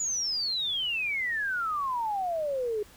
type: exponential sweep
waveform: sine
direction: down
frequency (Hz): 7000 to 408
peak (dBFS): -27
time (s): 0-2.83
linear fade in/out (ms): 5
effects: pink hiss -54 dBFS RMS until 2.96 s